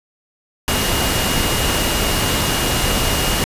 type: tone in noise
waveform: sine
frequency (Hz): 2858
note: F7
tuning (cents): +39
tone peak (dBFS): -26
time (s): 0.68-3.44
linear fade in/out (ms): 0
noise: pink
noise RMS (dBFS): -18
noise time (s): 0.68-3.44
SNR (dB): -11
effects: resampled to 32000 Hz